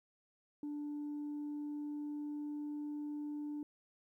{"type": "tone with pitch glide", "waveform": "sine", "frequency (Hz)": [293.7, 295.4], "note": ["D4", "D4"], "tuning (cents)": [0, 10], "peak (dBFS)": -37, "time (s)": [0.63, 3.63], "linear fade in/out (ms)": 2, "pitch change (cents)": 10, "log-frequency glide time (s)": [0.74, 2.84], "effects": ["tanh soft clip ceiling -37 dBFS", "13-bit"]}